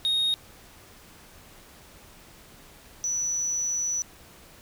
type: tone pair in turn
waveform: sine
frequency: 3729 / 5930 Hz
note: A#7 / F#8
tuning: 0 / +3 cents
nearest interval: minor sixth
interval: 803 cents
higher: second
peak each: -19 / -24 dBFS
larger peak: first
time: 0.05-0.34 / 3.04-4.02 s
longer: second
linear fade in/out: 0 ms
effects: tanh soft clip ceiling -21 dBFS + pink hiss -51 dBFS RMS until 4.61 s